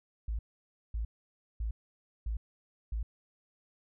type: tone bursts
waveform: sine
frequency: 55 Hz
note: A1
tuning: in tune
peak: -31 dBFS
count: 5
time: 0.28-3.03 s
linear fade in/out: 5 ms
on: 110 ms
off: 550 ms
effects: none